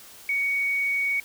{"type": "tone", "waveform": "sine", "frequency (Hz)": 2238, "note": "C#7", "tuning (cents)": 16, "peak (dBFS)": -22, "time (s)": [0.29, 1.2], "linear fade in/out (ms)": 2, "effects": ["white hiss -47 dBFS RMS until 1.24 s"]}